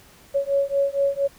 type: beating tone pair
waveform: sine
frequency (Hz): 555 / 559.3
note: C#5 / C#5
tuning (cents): +2 / +15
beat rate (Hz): 4.3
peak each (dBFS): -22 / -22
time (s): 0.34-1.28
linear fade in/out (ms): 20
effects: pink hiss -51 dBFS RMS until 1.38 s